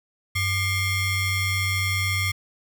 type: ring-modulated tone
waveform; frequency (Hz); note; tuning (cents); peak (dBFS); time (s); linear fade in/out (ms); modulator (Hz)
40% pulse; 1106; C#6; -4; -18; 0.35-2.32; 10; 1010
effects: none